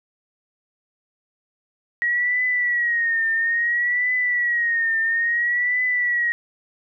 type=tone with vibrato; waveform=sine; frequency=1900 Hz; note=A#6; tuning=33 cents sharp; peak=-18 dBFS; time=2.02-6.32 s; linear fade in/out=0 ms; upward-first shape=triangle; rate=0.59 Hz; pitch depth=96 cents each way; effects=none